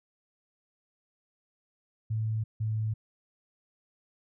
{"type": "tone pair in turn", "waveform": "sine", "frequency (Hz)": [110, 109.24], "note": ["A2", "A2"], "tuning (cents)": [0, -12], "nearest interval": "unison", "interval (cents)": 12, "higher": "first", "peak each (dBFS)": -27, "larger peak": "neither", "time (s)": [[2.1, 2.44], [2.6, 2.94]], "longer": "neither", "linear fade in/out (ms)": 10, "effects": []}